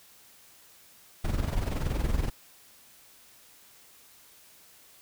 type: noise with amplitude modulation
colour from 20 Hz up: brown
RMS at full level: -25 dBFS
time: 1.24-2.3 s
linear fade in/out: 10 ms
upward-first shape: sine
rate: 21.2 Hz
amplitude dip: 65%
effects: white hiss -56 dBFS RMS until 5.01 s